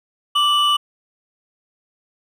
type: tone pair together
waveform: triangle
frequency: 1171.9 / 2960 Hz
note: D6 / F#7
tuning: -4 / 0 cents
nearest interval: octave + major third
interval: 1604 cents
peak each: -15 dBFS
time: 0.35-0.77 s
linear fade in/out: 10 ms
effects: none